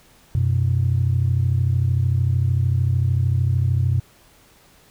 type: tone pair together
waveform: sine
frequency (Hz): 92.3 / 125.59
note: F#2 / B2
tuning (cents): -4 / +29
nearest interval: perfect fourth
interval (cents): 533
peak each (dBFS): -18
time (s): 0.35-4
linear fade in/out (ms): 0
effects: tanh soft clip ceiling -10 dBFS + pink hiss -53 dBFS RMS until 4.9 s